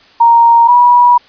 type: tone pair in turn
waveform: sine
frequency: 932.3 / 971.2 Hz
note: A#5 / B5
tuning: 0 / -29 cents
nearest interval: minor second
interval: 71 cents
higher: second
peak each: -3 dBFS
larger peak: neither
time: 0.2-0.68 / 0.68-1.18 s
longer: second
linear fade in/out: 10 ms
effects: white hiss -44 dBFS RMS until 1.28 s + resampled to 11025 Hz